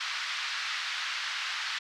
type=band-pass noise; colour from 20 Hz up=pink; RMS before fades=-34 dBFS; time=0-1.79 s; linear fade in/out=10 ms; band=1300 to 4900 Hz; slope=24 dB/octave; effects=none